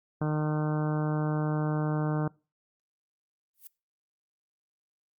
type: harmonic tone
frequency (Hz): 152.5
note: D#3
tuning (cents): -34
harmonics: 1 / 2 / 3 / 4 / 5 / 6 / 7 / 8 / 9 / 10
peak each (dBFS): -27 / -33 / -37 / -39 / -41 / -43 / -44 / -45 / -46 / -47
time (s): 0.21-2.28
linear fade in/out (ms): 5
type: noise with exponential growth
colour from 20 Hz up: violet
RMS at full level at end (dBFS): -41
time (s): 3.54-3.67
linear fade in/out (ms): 2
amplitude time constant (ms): 27
effects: noise-tail reverb RT60 0.3 s tail -23 dB re dry + Opus 48 kbps